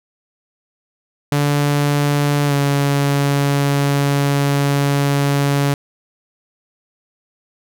sawtooth tone with pitch glide, 144.6 to 141.38 Hz, D3 to C#3, -27 to +34 cents, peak -10 dBFS, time 1.32-5.74 s, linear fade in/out 2 ms, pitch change -39 cents, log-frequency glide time 2.47-2.53 s, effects none

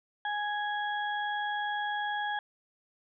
harmonic tone, 830.6 Hz, G#5, in tune, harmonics 1 / 2 / 4, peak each -32 / -34 / -42 dBFS, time 0.25-2.39 s, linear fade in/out 2 ms, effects none

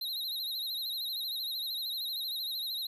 square tone with vibrato, 3951 Hz, B7, in tune, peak -34 dBFS, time 0.01-2.87 s, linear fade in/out 5 ms, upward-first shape sine, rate 13 Hz, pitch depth 100 cents each way, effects none

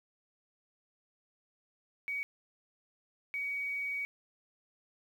sine tone bursts at uneven times, 2258 Hz, C#7, 31 cents sharp, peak -33 dBFS, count 2, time 2.08-2.23 / 3.34-4.05 s, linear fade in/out 0 ms, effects 10-bit

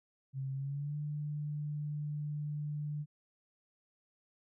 sine tone with pitch glide, 134.6 to 148.49 Hz, C3 to D3, +49 to +19 cents, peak -35 dBFS, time 0.33-3.06 s, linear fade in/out 50 ms, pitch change +170 cents, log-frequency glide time 0.53-0.96 s, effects none

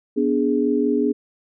sine chord, G# diminished, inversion first, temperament equal with one note detuned, 246.9 / 292.1 / 415.3 Hz, B3 / D4 / G#4, 0 / -9 / 0 cents, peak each -21 dBFS, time 0.16-1.13 s, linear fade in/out 20 ms, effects none

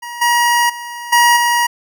25% pulse tone with level steps, 954 Hz, A#5, 40 cents sharp, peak -22 / -7 / -22 / -4 / -8 dBFS, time 0.02-1.67 s, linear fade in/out 10 ms, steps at 0.21 / 0.69 / 1.12 / 1.36 s, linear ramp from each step 10 ms, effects none

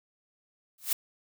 blue noise with exponential growth, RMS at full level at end -22 dBFS, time 0.78-0.93 s, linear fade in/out 5 ms, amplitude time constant 31 ms, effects none

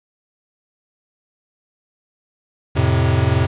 square chord, F major, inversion none, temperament equal, 87.31 / 110 / 130.81 Hz, F2 / A2 / C3, 0 / 0 / 0 cents, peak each -19 dBFS, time 2.75-3.47 s, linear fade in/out 20 ms, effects resampled to 8000 Hz + 8-bit

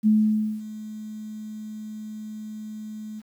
sine tone with ADSR envelope, 215 Hz, A3, 40 cents flat, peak -14 dBFS, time 0.03-3.22 s, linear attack 37 ms, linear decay 540 ms, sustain -19 dB, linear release 32 ms, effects 9-bit

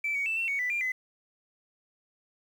sine tone with pitch steps, 2323 / 2246 / 2652 / 2705 / 2231 / 1985 / 2389 / 2024 Hz, D7 / C#7 / E7 / E7 / C#7 / B6 / D7 / B6, -20 / +22 / +10 / +44 / +11 / +8 / +29 / +42 cents, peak -26 dBFS, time 0.04-0.92 s, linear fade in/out 5 ms, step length 110 ms, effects tanh soft clip ceiling -23 dBFS + 9-bit

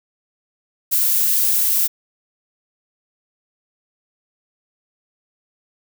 violet noise, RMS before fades -17 dBFS, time 0.91-1.88 s, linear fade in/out 20 ms, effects none

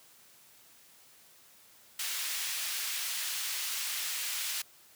pink high-pass noise, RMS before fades -35 dBFS, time 1.99-4.62 s, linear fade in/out 5 ms, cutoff 2400 Hz, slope 12 dB/octave, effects white hiss -59 dBFS RMS until 4.95 s + high-pass 80 Hz 12 dB/octave

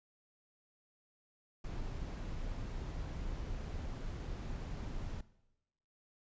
brown noise, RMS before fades -41 dBFS, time 1.64-5.21 s, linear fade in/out 5 ms, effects noise-tail reverb RT60 0.9 s tail -18 dB re dry + resampled to 16000 Hz

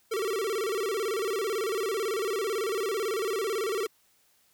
square tone with vibrato, 417.3 Hz, G#4, 8 cents sharp, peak -28 dBFS, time 0.11-3.87 s, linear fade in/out 10 ms, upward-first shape square, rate 18 Hz, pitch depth 140 cents each way, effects white hiss -66 dBFS RMS until 4.53 s

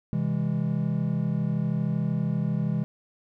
triangle chord, C augmented, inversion none, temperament just, 130.81 / 163.52 / 204.4 Hz, C3 / E3 / G#3, 0 / -14 / -27 cents, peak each -27 / -25 / -27 dBFS, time 0.13-2.84 s, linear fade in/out 0 ms, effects none

